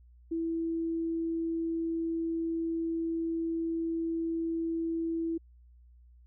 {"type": "tone", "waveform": "sine", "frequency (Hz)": 329.8, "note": "E4", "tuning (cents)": 1, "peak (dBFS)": -29, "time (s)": [0.31, 5.38], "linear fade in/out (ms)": 10, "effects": ["added 60 Hz sine -54 dBFS peak until 6.26 s"]}